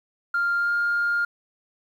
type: tone with pitch glide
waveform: sine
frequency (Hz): 1396.9 to 1409.1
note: F6 to F6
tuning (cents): 0 to +15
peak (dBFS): -19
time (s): 0.34-1.25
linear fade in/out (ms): 5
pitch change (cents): +15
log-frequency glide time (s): 0.56-0.74
effects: tanh soft clip ceiling -17 dBFS + 9-bit